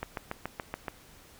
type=click train; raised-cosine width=0.5 ms; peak=-18 dBFS; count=7; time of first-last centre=0.03-0.882 s; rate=7.04 Hz; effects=pink hiss -55 dBFS RMS until 1.39 s